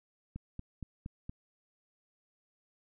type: click train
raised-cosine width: 5 ms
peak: -28 dBFS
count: 5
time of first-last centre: 0.36-1.295 s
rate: 4.28 Hz
effects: none